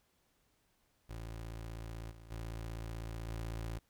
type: tone with level steps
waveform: 25% pulse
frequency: 56 Hz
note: A1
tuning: 31 cents sharp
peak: -39 / -49 / -37 / -35 dBFS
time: 1.09-3.79 s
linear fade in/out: 10 ms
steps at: 2.1 / 2.3 / 3.27 s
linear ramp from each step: 20 ms
effects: pink hiss -75 dBFS RMS until 3.89 s